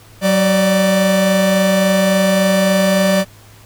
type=tone pair together; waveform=45% pulse; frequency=188.81 / 590 Hz; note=F#3 / D5; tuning=+35 / +8 cents; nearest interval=octave + minor sixth; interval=1973 cents; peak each=-14 dBFS; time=0.21-3.25 s; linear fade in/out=50 ms; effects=added 105 Hz sine -43 dBFS peak until 3.65 s + pink hiss -45 dBFS RMS until 3.65 s